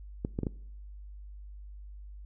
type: clicks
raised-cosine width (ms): 3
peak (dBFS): -18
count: 4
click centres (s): 0.249 / 0.389 / 0.433 / 0.468
effects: noise-tail reverb RT60 0.7 s tail -22 dB re dry + added 50 Hz sine -43 dBFS peak until 2.25 s